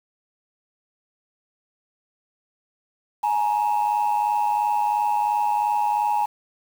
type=tone pair together; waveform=sine; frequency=840 / 942.9 Hz; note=G#5 / A#5; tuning=+19 / +20 cents; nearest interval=major second; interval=201 cents; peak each=-19 / -22 dBFS; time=3.23-6.26 s; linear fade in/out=10 ms; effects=tanh soft clip ceiling -15 dBFS + 7-bit